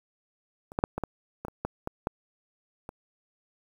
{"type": "clicks", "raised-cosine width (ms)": 1, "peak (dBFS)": [-29, -13, -7, -17, -15, -21, -23, -15, -17, -13, -24], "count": 11, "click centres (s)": [0.719, 0.789, 0.839, 0.98, 1.037, 1.45, 1.483, 1.65, 1.874, 2.071, 2.891], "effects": ["8-bit"]}